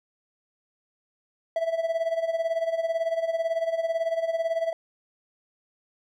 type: tone with tremolo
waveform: triangle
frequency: 659.3 Hz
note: E5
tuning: in tune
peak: -19 dBFS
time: 1.56-4.73 s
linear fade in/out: 2 ms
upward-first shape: sine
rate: 18 Hz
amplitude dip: 75%
effects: none